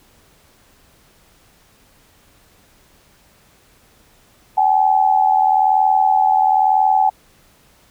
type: tone pair together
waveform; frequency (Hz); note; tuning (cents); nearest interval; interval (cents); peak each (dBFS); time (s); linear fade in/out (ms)
sine; 767 / 848; G5 / G#5; -38 / +36; major second; 174; -14; 4.57-7.1; 10
effects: pink hiss -53 dBFS RMS until 7.9 s